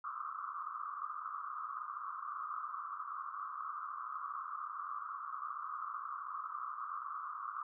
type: band-pass noise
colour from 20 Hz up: white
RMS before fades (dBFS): -43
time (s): 0.04-7.63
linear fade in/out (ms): 2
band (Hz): 1100 to 1300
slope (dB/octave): 96
effects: none